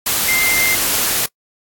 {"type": "tone in noise", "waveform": "sine", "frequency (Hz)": 2093, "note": "C7", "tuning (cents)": 0, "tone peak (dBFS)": -15, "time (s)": [0.28, 0.75], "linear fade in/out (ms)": 5, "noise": "white", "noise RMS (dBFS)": -17, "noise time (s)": [0.06, 1.26], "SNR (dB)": -1, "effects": ["noise-tail reverb RT60 0.1 s tail -26 dB re dry", "AAC 64 kbps"]}